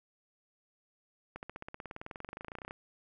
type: accelerating click train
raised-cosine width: 0.5 ms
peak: -27 dBFS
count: 30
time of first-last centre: 1.36-2.709 s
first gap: 69 ms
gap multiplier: 0.97
effects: none